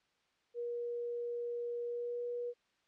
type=tone with pitch glide; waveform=sine; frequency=477.1 to 482.4 Hz; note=A#4 to B4; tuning=+40 to -41 cents; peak=-36 dBFS; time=0.54-2.54 s; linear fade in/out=50 ms; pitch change=+19 cents; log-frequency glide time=1.85-2.24 s; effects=white hiss -75 dBFS RMS until 2.87 s + low-pass 4000 Hz 12 dB/octave